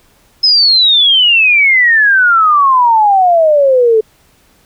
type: exponential sweep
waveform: sine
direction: down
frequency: 5180 to 429.3 Hz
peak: -5 dBFS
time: 0.43-4.01 s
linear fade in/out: 10 ms
effects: pink hiss -50 dBFS RMS until 4.65 s